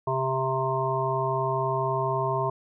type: harmonic tone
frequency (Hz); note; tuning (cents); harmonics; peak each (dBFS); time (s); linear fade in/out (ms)
132; C3; +16; 1 / 3 / 5 / 7 / 8; -30 / -30 / -30 / -30 / -30; 0.07-2.5; 5
effects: none